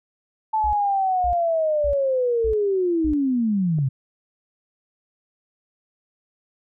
sine linear sweep, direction down, 880 to 126.8 Hz, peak -18 dBFS, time 0.53-3.89 s, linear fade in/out 10 ms
sine tone bursts, 61.2 Hz, B1, 15 cents flat, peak -26 dBFS, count 5, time 0.64-3.135 s, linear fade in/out 0 ms, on 91 ms, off 510 ms
clicks, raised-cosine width 2 ms, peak -27 dBFS, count 2, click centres 3.785 / 3.788 s
effects none

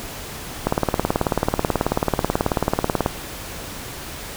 click train, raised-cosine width 1 ms, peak -3 dBFS, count 45, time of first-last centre 0.67-3.061 s, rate 18.4 Hz, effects pink hiss -33 dBFS RMS until 4.36 s

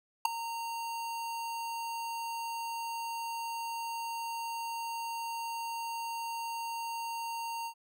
square tone with ADSR envelope, 923 Hz, A#5, 17 cents flat, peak -20 dBFS, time 0.25-7.74 s, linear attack 5 ms, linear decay 6 ms, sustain -16 dB, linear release 78 ms, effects none

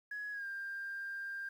sine tone with pitch glide, 1678 to 1593.9 Hz, G#6 to G6, +17 to +28 cents, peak -38 dBFS, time 0.11-1.49 s, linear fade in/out 5 ms, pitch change -89 cents, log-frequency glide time 0.32-0.46 s, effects tanh soft clip ceiling -34 dBFS + 11-bit

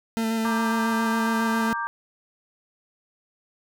40% pulse tone with vibrato, 224.3 Hz, A3, 34 cents sharp, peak -22 dBFS, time 0.17-1.73 s, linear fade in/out 0 ms, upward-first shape square, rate 7.3 Hz, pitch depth 13 cents each way
sine chord, G minor, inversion first, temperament equal with one note detuned, 932.3 / 1174.7 / 1584.4 Hz, Bb5 / D6 / G6, 0 / 0 / +18 cents, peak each -30 dBFS, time 0.45-1.87 s, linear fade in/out 0 ms
effects none

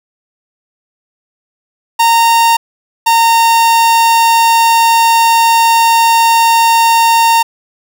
45% pulse tone pair in turn, 922 / 918.2 Hz, A#5 / A#5, -19 / -26 cents, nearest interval unison, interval 7 cents, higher first, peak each -6 dBFS, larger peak neither, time 1.99-2.57 / 3.06-7.43 s, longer second, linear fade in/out 10 ms, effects none

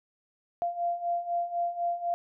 sine beating tone pair, 690 / 694 Hz, F5 / F5, -21 / -11 cents, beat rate 4 Hz, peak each -33 / -29 dBFS, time 0.62-2.14 s, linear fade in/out 0 ms, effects none

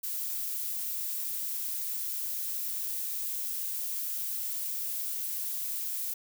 violet noise, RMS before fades -34 dBFS, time 0.03-6.14 s, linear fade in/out 10 ms, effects none

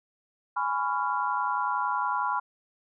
sine chord, C# dominant seventh, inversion second, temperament just, 831.5 / 997.9 / 1108.7 / 1385.9 Hz, G#5 / B5 / C#6 / E#6, +2 / +18 / 0 / -14 cents, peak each -32 / -28 / -33 / -32 dBFS, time 0.56-2.4 s, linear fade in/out 10 ms, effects none

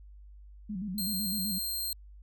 sine tone with vibrato, 196 Hz, G3, in tune, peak -33 dBFS, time 0.69-1.59 s, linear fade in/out 10 ms, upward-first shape square, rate 7.9 Hz, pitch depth 120 cents each way
10% pulse tone, 4186 Hz, C8, in tune, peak -25 dBFS, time 0.98-1.93 s, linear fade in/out 2 ms
effects added 50 Hz sine -48 dBFS peak until 2.22 s

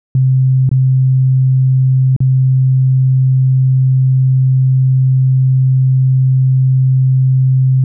sine tone with dropouts, 130.81 Hz, C3, in tune, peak -7 dBFS, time 0.15-7.84 s, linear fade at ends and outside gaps 2 ms, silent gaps 0.692-0.714 / 2.164-2.204 s, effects none

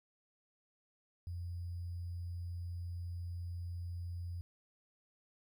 sine tone with sample-and-hold, 87.1 Hz, F2, 4 cents flat, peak -39 dBFS, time 1.27-4.41 s, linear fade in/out 0 ms, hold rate 4900 Hz, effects none

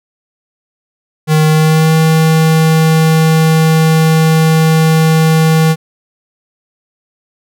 square tone with pitch glide, 155.56 to 159.66 Hz, D#3 to D#3, 0 to +45 cents, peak -7 dBFS, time 1.27-5.76 s, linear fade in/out 50 ms, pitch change +45 cents, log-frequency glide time 1.47-1.94 s, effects none

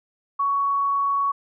sine tone, 1118 Hz, C#6, 14 cents sharp, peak -19 dBFS, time 0.39-1.32 s, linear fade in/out 10 ms, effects none

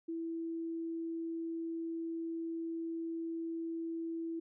sine tone, 330 Hz, E4, 2 cents sharp, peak -36 dBFS, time 0.08-4.4 s, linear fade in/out 10 ms, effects none

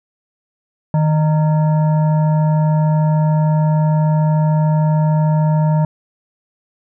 sine tone with frequency modulation, 155.56 Hz, D#3, in tune, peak -11 dBFS, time 0.94-5.85 s, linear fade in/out 2 ms, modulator 768 Hz, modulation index 0.45, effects none

